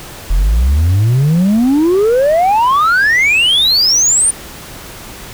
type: exponential sweep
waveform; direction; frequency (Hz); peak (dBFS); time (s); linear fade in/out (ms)
sine; up; 39.94 to 9340; -5; 0.3-4.31; 10
effects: tanh soft clip ceiling -7 dBFS + pink hiss -31 dBFS RMS until 5.33 s